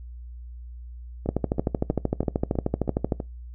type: two click trains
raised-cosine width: 2 ms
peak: -9 / -16 dBFS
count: 25 / 7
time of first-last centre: 1.29-3.122 / 1.26-3.202 s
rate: 13.1 / 3.09 Hz
effects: noise-tail reverb RT60 0.2 s tail -22 dB re dry + added 60 Hz sine -37 dBFS peak until 3.54 s